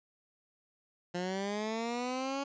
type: linear sweep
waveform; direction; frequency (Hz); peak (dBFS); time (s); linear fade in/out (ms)
15% pulse; up; 174.61 to 280.2; -27; 1.14-2.44; 10
effects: resampled to 16000 Hz